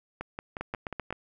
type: two click trains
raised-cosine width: 0.5 ms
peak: -18 / -20 dBFS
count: 5 / 6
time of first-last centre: 0.61-1.126 / 0.21-1.106 s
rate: 7.75 / 5.58 Hz
effects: none